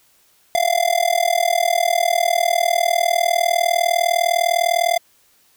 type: tone with amplitude modulation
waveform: square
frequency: 692 Hz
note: F5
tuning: 16 cents flat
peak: -12 dBFS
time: 0.55-4.98 s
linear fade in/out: 0 ms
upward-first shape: sine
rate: 39.9 Hz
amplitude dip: 95%
effects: white hiss -57 dBFS RMS until 5.56 s